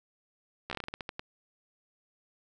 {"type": "slowing click train", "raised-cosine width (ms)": 0.3, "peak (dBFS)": -20, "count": 12, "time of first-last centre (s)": [0.7, 1.195], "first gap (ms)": 13, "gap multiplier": 1.23, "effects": []}